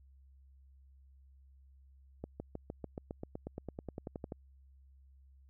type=accelerating click train; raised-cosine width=2 ms; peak=-27 dBFS; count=19; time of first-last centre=2.24-4.322 s; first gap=160 ms; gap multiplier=0.96; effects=added 67 Hz sine -58 dBFS peak until 5.49 s